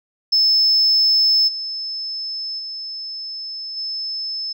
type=tone with level steps; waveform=sine; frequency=5240 Hz; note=E8; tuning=11 cents flat; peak=-11 / -24 / -27 / -23 dBFS; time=0.32-4.53 s; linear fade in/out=10 ms; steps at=1.47 / 2.58 / 3.76 s; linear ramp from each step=20 ms; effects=tanh soft clip ceiling -8 dBFS